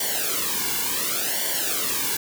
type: noise with flanger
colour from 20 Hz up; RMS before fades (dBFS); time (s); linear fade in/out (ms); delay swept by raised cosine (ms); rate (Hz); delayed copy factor
white; -25; 0-2.17; 5; 0.77 to 1.6; 0.69; -0.9
effects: none